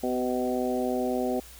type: harmonic tone with a mistuned harmonic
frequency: 125.7 Hz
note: B2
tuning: 31 cents sharp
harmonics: 2 / 3 / 4 / 5 / 6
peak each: -29 / -31 / -32 / -33 / -34 dBFS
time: 0.03-1.4 s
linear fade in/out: 5 ms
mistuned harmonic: 3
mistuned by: +16 cents
effects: added 60 Hz sine -49 dBFS peak until 1.59 s + white hiss -49 dBFS RMS until 1.59 s